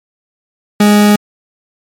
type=tone; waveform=40% pulse; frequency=207.7 Hz; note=G#3; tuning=in tune; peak=-4 dBFS; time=0.8-1.16 s; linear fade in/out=5 ms; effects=MP3 64 kbps